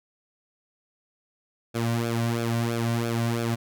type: tone with flanger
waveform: sawtooth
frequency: 116.54 Hz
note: A#2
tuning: in tune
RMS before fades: -26 dBFS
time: 1.74-3.56 s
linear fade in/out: 20 ms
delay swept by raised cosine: 1 to 2.4 ms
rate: 3 Hz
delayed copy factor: -0.75
effects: none